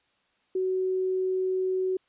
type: tone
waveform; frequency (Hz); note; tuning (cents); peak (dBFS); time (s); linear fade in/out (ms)
sine; 373.8; F#4; +18; -24; 0.55-1.97; 5
effects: white hiss -69 dBFS RMS until 2.08 s + resampled to 8000 Hz